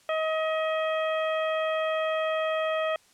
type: harmonic tone with a mistuned harmonic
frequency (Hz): 633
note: D#5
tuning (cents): +30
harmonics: 1 / 2 / 3 / 4 / 5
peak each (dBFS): -26 / -32 / -36 / -38 / -40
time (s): 0.09-2.96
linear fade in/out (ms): 2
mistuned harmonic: 5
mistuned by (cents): +29
effects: white hiss -60 dBFS RMS until 3.13 s + low-pass 9000 Hz 12 dB/octave